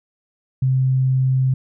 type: tone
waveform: sine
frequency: 130.81 Hz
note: C3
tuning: in tune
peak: -14 dBFS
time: 0.62-1.54 s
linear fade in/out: 5 ms
effects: none